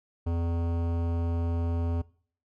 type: tone with hard clipping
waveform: sine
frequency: 84.5 Hz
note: E2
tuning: 43 cents sharp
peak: -28 dBFS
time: 0.26-2.02 s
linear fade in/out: 10 ms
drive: 17 dB
effects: noise-tail reverb RT60 0.5 s tail -22 dB re dry